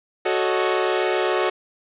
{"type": "chord", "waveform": "sawtooth", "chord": "D# half-diminished seventh", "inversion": "first", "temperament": "equal with one note detuned", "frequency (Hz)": [370, 437.5, 554.4, 622.3], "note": ["F#4", "A4", "C#5", "D#5"], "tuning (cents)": [0, -10, 0, 0], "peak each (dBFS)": [-18, -21, -23, -23], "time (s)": [0.25, 1.5], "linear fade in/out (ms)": 10, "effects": ["resampled to 8000 Hz", "8-bit"]}